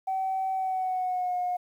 sine tone with pitch glide, 763 to 720.2 Hz, G5 to F#5, -47 to -47 cents, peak -25 dBFS, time 0.07-1.57 s, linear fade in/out 10 ms, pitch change -100 cents, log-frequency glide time 0.53-1.36 s, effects tanh soft clip ceiling -21 dBFS + 10-bit

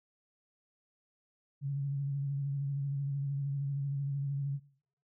sine tone with vibrato, 139.8 Hz, C#3, 15 cents sharp, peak -31 dBFS, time 1.61-4.6 s, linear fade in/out 50 ms, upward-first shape sine, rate 13 Hz, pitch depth 33 cents each way, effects noise-tail reverb RT60 0.6 s tail -20 dB re dry

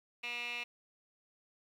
15% pulse tone with band-pass filter, 240.2 Hz, B3, 48 cents flat, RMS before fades -40 dBFS, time 0.23-0.64 s, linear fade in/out 10 ms, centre 2700 Hz, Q 5.4, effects 11-bit

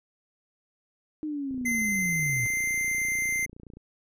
sine linear sweep, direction down, 311.2 to 115 Hz, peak -29 dBFS, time 1.23-2.46 s, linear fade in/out 0 ms
click train, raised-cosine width 3 ms, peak -33 dBFS, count 67, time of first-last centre 1.51-3.77 s, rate 29.2 Hz
square tone with pitch glide, 2067 to 2086 Hz, C7 to C7, -22 to -6 cents, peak -26 dBFS, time 1.65-3.46 s, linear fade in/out 10 ms, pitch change +16 cents, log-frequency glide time 1.76-2.67 s
effects none

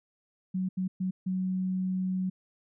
sine tone bursts at uneven times, 186.1 Hz, F#3, 10 cents sharp, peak -27 dBFS, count 4, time 0.54-0.69 / 0.77-0.88 / 1-1.11 / 1.26-2.3 s, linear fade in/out 10 ms, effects none

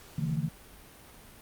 sine tone cluster, 137.6 / 156.6 / 171.3 / 223.7 Hz, C#3 / D#3 / F3 / A3, -12 / +11 / -33 / +29 cents, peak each -34 / -30 / -37 / -37 dBFS, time 0.18-0.49 s, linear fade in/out 5 ms, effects pink hiss -52 dBFS RMS until 1.41 s + Opus 48 kbps

